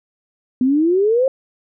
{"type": "exponential sweep", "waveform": "sine", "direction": "up", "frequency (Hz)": [246.9, 545], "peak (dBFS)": -12, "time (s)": [0.61, 1.28], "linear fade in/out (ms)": 2, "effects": []}